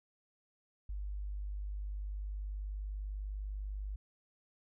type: tone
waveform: sine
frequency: 50.1 Hz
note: G1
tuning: 38 cents sharp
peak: -37 dBFS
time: 0.89-3.96 s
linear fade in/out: 5 ms
effects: none